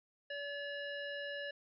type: harmonic tone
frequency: 572 Hz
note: D5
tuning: 46 cents flat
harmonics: 1 / 3 / 5 / 7 / 9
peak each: -43 / -43 / -48 / -56 / -61 dBFS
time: 0.3-1.51 s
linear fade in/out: 5 ms
effects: none